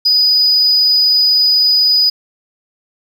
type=tone; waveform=triangle; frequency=4962 Hz; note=D#8; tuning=6 cents flat; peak=-6 dBFS; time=0.05-2.1 s; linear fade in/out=10 ms; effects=tanh soft clip ceiling -4 dBFS + 8-bit